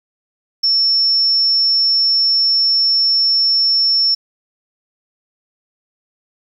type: tone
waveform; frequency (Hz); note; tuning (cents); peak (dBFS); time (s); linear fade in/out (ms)
sine; 5400; E8; +41; -11; 0.63-4.15; 10
effects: 7-bit